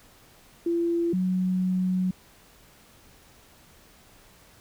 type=tone pair in turn; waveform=sine; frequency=340 / 184.43 Hz; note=F4 / F#3; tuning=-46 / -5 cents; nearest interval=major seventh; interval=1059 cents; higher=first; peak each=-22 dBFS; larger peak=neither; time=0.66-1.13 / 1.13-2.11 s; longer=second; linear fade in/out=5 ms; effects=pink hiss -55 dBFS RMS until 4.6 s